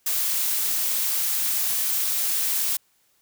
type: noise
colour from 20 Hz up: blue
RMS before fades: -24 dBFS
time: 0.06-2.77 s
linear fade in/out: 5 ms
effects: white hiss -65 dBFS RMS until 3.21 s